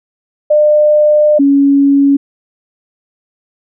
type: tone pair in turn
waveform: sine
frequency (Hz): 601 / 279.4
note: D5 / C#4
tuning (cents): +40 / +14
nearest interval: octave + minor second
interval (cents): 1326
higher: first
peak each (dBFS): -5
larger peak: neither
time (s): 0.5-1.39 / 1.39-2.17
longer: first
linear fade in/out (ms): 10
effects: none